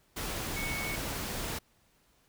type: tone in noise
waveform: sine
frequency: 2217 Hz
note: C#7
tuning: in tune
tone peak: -36 dBFS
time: 0.56-0.96 s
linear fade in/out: 10 ms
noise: pink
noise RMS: -36 dBFS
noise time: 0.16-1.59 s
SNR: -3 dB
effects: pink hiss -68 dBFS RMS until 2.28 s